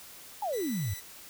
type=exponential sweep; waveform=sine; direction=down; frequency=880 to 87.31 Hz; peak=-29 dBFS; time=0.42-0.94 s; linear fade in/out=5 ms
type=tone; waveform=5% pulse; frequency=1975.5 Hz; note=B6; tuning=in tune; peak=-30 dBFS; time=0.52-1.01 s; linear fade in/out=20 ms
effects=white hiss -49 dBFS RMS until 1.29 s

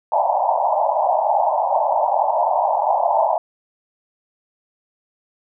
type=band-pass noise; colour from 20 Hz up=white; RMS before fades=-18 dBFS; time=0.12-3.38 s; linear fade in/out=2 ms; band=590 to 950 Hz; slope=96 dB/octave; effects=none

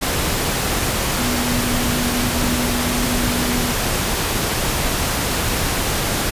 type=tone in noise; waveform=sine; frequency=243.6 Hz; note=B3; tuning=24 cents flat; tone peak=-22 dBFS; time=1.17-3.73 s; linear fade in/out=20 ms; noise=pink; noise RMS=-20 dBFS; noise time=0.01-6.31 s; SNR=-5 dB; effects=resampled to 32000 Hz

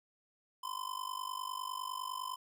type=tone with amplitude modulation; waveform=square; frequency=1025 Hz; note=C6; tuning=36 cents flat; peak=-35 dBFS; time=0.63-2.36 s; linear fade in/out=10 ms; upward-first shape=sine; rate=49.9 Hz; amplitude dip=90%; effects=none

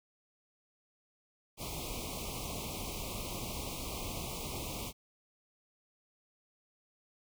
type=band-stop noise; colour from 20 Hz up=pink; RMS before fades=-40 dBFS; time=1.57-4.93 s; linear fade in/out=50 ms; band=1200 to 2200 Hz; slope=96 dB/octave; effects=none

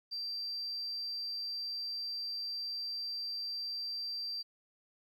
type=tone; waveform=sine; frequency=4699 Hz; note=D8; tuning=in tune; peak=-35 dBFS; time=0.11-4.43 s; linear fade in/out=20 ms; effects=tanh soft clip ceiling -32 dBFS + 12-bit

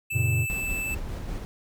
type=tone; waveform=square; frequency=2637 Hz; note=E7; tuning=in tune; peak=-29 dBFS; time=0.1-0.95 s; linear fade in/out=10 ms
type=chord; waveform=triangle; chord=F# major; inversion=none; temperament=equal; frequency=92.5 / 116.54 / 138.59 Hz; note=F#2 / A#2 / C#3; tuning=0 / 0 / 0 cents; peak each=-25 / -22 / -27 dBFS; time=0.12-0.47 s; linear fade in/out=50 ms
type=noise with tremolo; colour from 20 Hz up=brown; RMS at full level=-32 dBFS; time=0.5-1.45 s; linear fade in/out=0 ms; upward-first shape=square; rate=5.1 Hz; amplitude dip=25%
effects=none

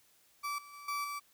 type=tone with level steps; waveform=35% pulse; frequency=1157 Hz; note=D6; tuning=26 cents flat; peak=-33 / -49 / -46 / -32 / -36 dBFS; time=0.43-1.2 s; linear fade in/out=20 ms; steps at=0.58 / 0.73 / 0.88 / 1.04 s; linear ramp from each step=5 ms; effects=white hiss -67 dBFS RMS until 1.33 s

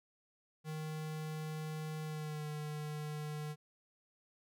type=tone with pitch glide; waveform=square; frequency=155.56 to 150.87 Hz; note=D#3 to D3; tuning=0 to +47 cents; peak=-40 dBFS; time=0.64-3.56 s; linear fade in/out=50 ms; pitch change=-53 cents; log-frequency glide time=2.03-2.47 s; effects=none

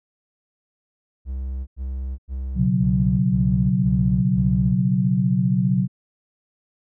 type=tone bursts; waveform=triangle; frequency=65.41 Hz; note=C2; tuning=in tune; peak=-23 dBFS; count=7; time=1.25-4.754 s; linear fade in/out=50 ms; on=420 ms; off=94 ms
type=chord; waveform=sine; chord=B suspended second; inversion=none; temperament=equal; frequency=123.47 / 138.59 / 185 Hz; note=B2 / C#3 / F#3; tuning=0 / 0 / 0 cents; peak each=-22 / -22 / -19 dBFS; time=2.55-5.88 s; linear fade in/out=50 ms
effects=none

